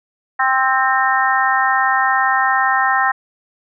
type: harmonic tone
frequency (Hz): 262.5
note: C4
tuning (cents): +6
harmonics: 3 / 4 / 5 / 6 / 7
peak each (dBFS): -18 / -19 / -20 / -22 / -18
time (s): 0.39-3.12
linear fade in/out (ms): 10
effects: none